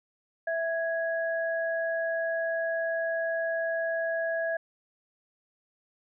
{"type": "tone pair together", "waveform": "sine", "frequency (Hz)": [659.3, 1661.3], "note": ["E5", "G#6"], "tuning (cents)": [0, 0], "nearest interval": "octave + major third", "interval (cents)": 1600, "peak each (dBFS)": [-28, -32], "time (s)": [0.47, 4.57], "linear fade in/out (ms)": 5, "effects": []}